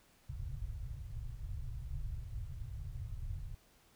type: low-pass noise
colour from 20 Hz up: pink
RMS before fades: -42 dBFS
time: 0.29-3.55 s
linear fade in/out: 5 ms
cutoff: 140 Hz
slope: 96 dB/octave
effects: pink hiss -67 dBFS RMS until 3.95 s